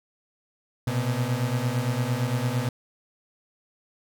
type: beating tone pair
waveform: 35% pulse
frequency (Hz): 119 / 127.8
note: A#2 / C3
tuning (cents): +36 / -40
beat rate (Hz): 8.8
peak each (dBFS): -25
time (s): 0.87-2.69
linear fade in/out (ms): 5
effects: none